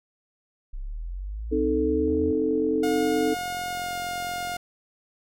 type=linear sweep; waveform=sine; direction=up; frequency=30.79 to 85.1 Hz; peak=-30 dBFS; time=0.73-2.32 s; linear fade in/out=10 ms
type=chord; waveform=sine; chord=A diminished; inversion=first; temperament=equal; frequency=261.6 / 311.1 / 440 Hz; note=C4 / Eb4 / A4; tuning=0 / 0 / 0 cents; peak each=-28 / -25 / -24 dBFS; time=1.51-3.35 s; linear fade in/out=20 ms
type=click train; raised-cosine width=2 ms; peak=-30 dBFS; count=111; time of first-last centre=2.08-4.563 s; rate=44.3 Hz
type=tone with pitch glide; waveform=sawtooth; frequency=718 to 710.6 Hz; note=F5 to F5; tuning=+48 to +30 cents; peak=-25 dBFS; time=2.83-4.57 s; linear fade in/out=5 ms; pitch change=-18 cents; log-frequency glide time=3.69-3.95 s
effects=none